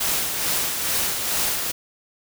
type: noise with tremolo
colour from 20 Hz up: white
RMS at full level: -22 dBFS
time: 0-1.72 s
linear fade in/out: 10 ms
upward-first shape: sine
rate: 2.3 Hz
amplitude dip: 40%
effects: none